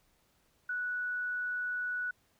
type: tone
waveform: sine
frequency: 1475 Hz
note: F#6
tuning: 6 cents flat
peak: -32 dBFS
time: 0.69-2.11 s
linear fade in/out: 5 ms
effects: pink hiss -71 dBFS RMS until 2.39 s